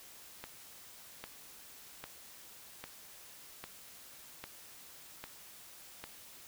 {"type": "click train", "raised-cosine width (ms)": 0.3, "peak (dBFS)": -26, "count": 8, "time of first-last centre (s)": [0.44, 6.04], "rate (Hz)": 1.25, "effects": ["white hiss -54 dBFS RMS until 6.47 s"]}